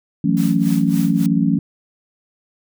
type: chord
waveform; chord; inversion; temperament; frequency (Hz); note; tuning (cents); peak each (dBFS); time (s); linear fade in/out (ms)
sine; F# minor seventh; third; just; 166.5 / 185 / 222 / 277.5; E3 / F#3 / A3 / C#4; +18 / 0 / +16 / +2; -19; 0.24-1.59; 5
type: noise with tremolo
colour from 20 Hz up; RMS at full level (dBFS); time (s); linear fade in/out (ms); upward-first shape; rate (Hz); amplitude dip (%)
white; -33; 0.37-1.26; 0; sine; 3.6; 90
effects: none